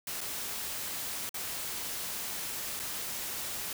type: noise with dropouts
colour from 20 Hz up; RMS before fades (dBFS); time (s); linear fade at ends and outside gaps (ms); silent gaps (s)
white; -37; 0.07-3.73; 2; 0.207-0.213 / 1.293-1.342 / 2.794-2.798
effects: none